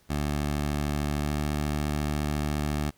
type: tone with pitch glide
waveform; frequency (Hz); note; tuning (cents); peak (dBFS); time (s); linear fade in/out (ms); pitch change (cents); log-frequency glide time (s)
15% pulse; 73.42 to 74.27; D2 to D2; 0 to +20; -20; 0.09-2.91; 20; +20; 1.19-1.34
effects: pink hiss -63 dBFS RMS until 2.97 s